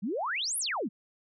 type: exponential two-way sweep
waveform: sine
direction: up then down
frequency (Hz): 174.61 to 11610 to 174.61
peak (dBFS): -29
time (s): 0.02-0.89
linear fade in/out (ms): 20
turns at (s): 0.58
effects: none